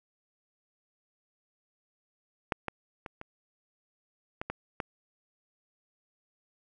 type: clicks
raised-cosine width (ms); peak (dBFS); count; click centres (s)
0.5; -12 / -17 / -24 / -26 / -19 / -18 / -17; 7; 2.522 / 2.683 / 3.062 / 3.214 / 4.415 / 4.5 / 4.802
effects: none